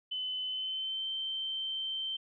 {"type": "tone with pitch glide", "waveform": "sine", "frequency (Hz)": [3028, 3113], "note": ["F#7", "G7"], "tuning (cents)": [39, -13], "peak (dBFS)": -33, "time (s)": [0.11, 2.17], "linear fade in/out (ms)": 10, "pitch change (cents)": 48, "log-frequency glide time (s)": [0.45, 1.08], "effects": []}